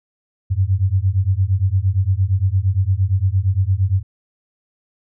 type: beating tone pair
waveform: sine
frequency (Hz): 91.3 / 100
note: F#2 / G2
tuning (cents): -23 / +35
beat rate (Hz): 8.7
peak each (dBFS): -17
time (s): 0.5-4.03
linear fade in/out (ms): 20
effects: none